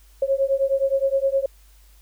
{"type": "beating tone pair", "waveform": "sine", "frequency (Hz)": [539, 548.6], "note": ["C#5", "C#5"], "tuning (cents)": [-49, -18], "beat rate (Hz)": 9.6, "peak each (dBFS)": -21, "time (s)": [0.22, 1.46], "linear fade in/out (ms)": 5, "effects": ["added 50 Hz sine -49 dBFS peak until 2.01 s", "white hiss -58 dBFS RMS until 2.01 s"]}